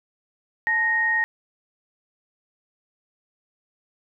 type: tone pair together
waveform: sine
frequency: 872.9 / 1864.7 Hz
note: A5 / A#6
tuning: -14 / 0 cents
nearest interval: octave + minor second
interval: 1314 cents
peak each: -29 / -19 dBFS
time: 0.67-1.24 s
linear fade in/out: 0 ms
effects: none